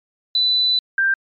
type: tone pair in turn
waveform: sine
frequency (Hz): 3989 / 1578.5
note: B7 / G6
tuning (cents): +17 / +12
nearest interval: octave + major third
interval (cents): 1605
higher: first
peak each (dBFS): -14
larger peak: neither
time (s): 0.35-0.79 / 0.98-1.14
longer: first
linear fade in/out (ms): 2
effects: MP3 64 kbps